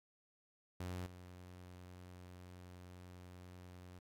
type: tone with level steps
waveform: sawtooth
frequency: 90.2 Hz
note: F#2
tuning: 44 cents flat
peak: -38 / -49 dBFS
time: 0.8-3.99 s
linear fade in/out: 5 ms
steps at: 1.06 s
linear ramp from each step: 2 ms
effects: AAC 64 kbps